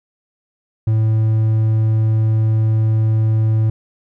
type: tone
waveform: triangle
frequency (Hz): 110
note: A2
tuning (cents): 0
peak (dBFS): -10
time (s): 0.87-3.7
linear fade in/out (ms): 5
effects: none